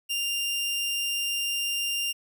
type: tone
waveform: sawtooth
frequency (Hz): 2794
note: F7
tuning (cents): 0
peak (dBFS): -23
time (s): 0.09-2.13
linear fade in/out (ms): 20
effects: none